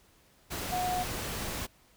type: tone in noise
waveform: sine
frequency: 727 Hz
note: F#5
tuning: 31 cents flat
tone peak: -29 dBFS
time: 0.71-1.04 s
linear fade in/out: 20 ms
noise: pink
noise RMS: -36 dBFS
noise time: 0.5-1.67 s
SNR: +4 dB
effects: pink hiss -63 dBFS RMS until 1.96 s